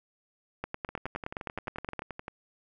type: two click trains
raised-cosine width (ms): 0.5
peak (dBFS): -18 / -23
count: 14 / 17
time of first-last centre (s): 0.64-1.993 / 0.89-2.281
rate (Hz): 9.61 / 11.5
effects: none